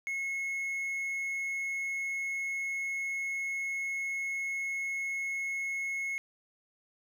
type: tone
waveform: triangle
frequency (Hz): 2177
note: C#7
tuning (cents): -32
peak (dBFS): -30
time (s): 0.07-6.18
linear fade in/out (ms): 0
effects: none